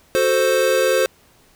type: chord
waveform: square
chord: F# diminished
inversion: none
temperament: equal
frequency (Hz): 370 / 440 / 523.3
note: F#4 / A4 / C5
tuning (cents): 0 / 0 / 0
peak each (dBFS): -23 / -22 / -17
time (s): 0.15-1.06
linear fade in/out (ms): 0
effects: pink hiss -54 dBFS RMS until 1.55 s